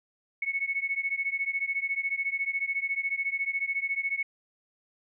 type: beating tone pair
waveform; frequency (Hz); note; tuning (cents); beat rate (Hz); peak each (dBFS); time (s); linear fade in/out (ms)
sine; 2201 / 2215; C#7 / C#7; -13 / -2; 14; -30 / -31; 0.42-4.23; 5
effects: none